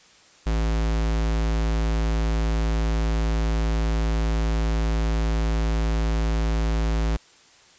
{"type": "tone", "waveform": "square", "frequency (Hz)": 55, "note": "A1", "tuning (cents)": 0, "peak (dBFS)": -21, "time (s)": [0.46, 7.17], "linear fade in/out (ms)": 10, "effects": ["white hiss -53 dBFS RMS until 7.78 s", "resampled to 16000 Hz"]}